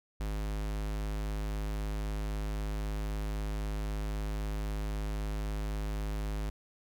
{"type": "tone", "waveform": "square", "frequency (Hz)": 51.91, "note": "G#1", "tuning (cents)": 0, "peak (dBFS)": -33, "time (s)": [0.2, 6.5], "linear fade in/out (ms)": 5, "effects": []}